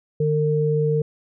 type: tone pair together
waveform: sine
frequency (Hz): 151.2 / 454.3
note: D#3 / A#4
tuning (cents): -49 / -45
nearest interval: octave + perfect fifth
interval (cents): 1904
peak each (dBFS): -20 / -20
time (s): 0.2-1.02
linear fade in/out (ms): 5
effects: none